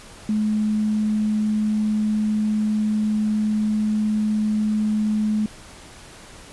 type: tone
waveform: sine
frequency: 213.6 Hz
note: G#3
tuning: 49 cents sharp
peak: -18 dBFS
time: 0.29-5.46 s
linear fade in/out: 2 ms
effects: pink hiss -43 dBFS RMS until 6.52 s + resampled to 24000 Hz